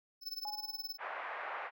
square tone with tremolo, 5260 Hz, E8, 5 cents flat, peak -37 dBFS, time 0.21-0.98 s, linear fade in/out 50 ms, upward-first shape sine, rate 19 Hz, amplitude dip 90%
sine tone with exponential decay, 838 Hz, G#5, 15 cents sharp, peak -38 dBFS, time 0.45-1.01 s, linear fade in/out 1 ms, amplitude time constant 120 ms
pink band-pass noise, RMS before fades -42 dBFS, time 0.98-1.71 s, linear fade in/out 50 ms, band 660 to 2000 Hz, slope 24 dB/octave
effects none

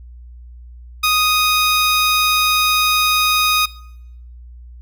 15% pulse tone, 1244.5 Hz, D#6, in tune, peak -7 dBFS, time 1.03-3.66 s, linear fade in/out 10 ms, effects noise-tail reverb RT60 0.8 s tail -21 dB re dry + added 60 Hz sine -35 dBFS peak until 4.81 s

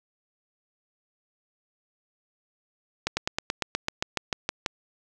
slowing click train, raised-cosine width 0.2 ms, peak -8 dBFS, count 13, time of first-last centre 3.07-4.662 s, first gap 100 ms, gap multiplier 1.05, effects none

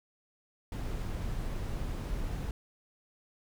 brown noise, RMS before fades -35 dBFS, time 0.72-2.51 s, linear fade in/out 2 ms, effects none

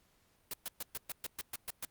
white noise bursts, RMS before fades -39 dBFS, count 10, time 0.51-1.85 s, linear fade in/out 2 ms, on 26 ms, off 120 ms, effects pink hiss -71 dBFS RMS until 1.9 s + Opus 48 kbps

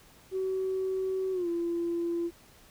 sine tone with pitch glide, 378.4 to 341 Hz, F#4 to F4, +39 to -41 cents, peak -27 dBFS, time 0.31-2.31 s, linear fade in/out 50 ms, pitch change -180 cents, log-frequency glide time 1.32-1.48 s, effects tanh soft clip ceiling -23 dBFS + pink hiss -57 dBFS RMS until 2.7 s

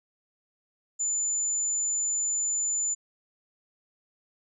sine tone, 7040 Hz, A8, in tune, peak -25 dBFS, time 0.99-2.95 s, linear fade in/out 20 ms, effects none

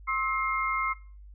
sine tone cluster, 1066 / 1297 / 2122 Hz, C6 / E6 / C7, +32 / -28 / +24 cents, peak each -30 dBFS, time 0.07-0.94 s, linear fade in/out 20 ms, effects noise-tail reverb RT60 0.4 s tail -20 dB re dry + added 50 Hz sine -45 dBFS peak until 1.34 s

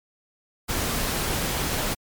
pink noise, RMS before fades -26 dBFS, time 0.68-1.95 s, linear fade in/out 20 ms, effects MP3 96 kbps

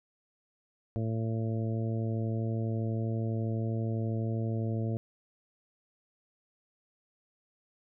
harmonic tone, 112.3 Hz, A2, 36 cents sharp, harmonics 1 / 2 / 3 / 4 / 5 / 6, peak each -30 / -36 / -40 / -42 / -44 / -46 dBFS, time 0.96-4.97 s, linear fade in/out 0 ms, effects none

